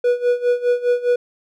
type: tone with tremolo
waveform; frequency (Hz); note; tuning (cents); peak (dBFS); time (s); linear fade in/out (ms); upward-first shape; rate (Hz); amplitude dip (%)
triangle; 487.7; B4; -22; -10; 0.04-1.16; 5; sine; 4.9; 85
effects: none